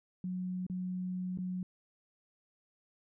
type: tone with dropouts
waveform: sine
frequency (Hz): 182.9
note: F#3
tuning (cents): -20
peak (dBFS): -34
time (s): 0.24-1.63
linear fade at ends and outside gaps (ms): 2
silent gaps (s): 0.666-0.698 / 1.375-1.386
effects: none